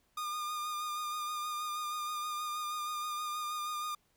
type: tone with vibrato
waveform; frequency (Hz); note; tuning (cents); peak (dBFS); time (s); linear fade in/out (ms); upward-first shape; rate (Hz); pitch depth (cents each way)
45% pulse; 1215; D#6; -42; -35; 0.17-3.95; 5; sine; 6.3; 23
effects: pink hiss -73 dBFS RMS until 4.16 s